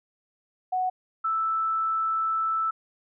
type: tone pair in turn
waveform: sine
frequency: 740 / 1318.5 Hz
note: F#5 / E6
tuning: 0 / 0 cents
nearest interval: minor seventh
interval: 1000 cents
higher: second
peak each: -23 dBFS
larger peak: neither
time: 0.72-0.9 / 1.24-2.71 s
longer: second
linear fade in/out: 10 ms
effects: none